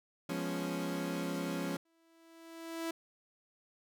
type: chord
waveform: 30% pulse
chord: C# dominant seventh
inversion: first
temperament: equal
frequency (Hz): 174.61 / 207.7 / 246.9 / 277.2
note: E#3 / G#3 / B3 / C#4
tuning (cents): 0 / 0 / 0 / 0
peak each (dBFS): -36 / -40 / -42 / -36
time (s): 0.29-1.77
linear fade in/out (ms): 5
type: tone with exponential growth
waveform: sawtooth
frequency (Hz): 329.6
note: E4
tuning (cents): 0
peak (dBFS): -30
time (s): 1.85-2.91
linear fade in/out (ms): 5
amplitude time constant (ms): 230
effects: none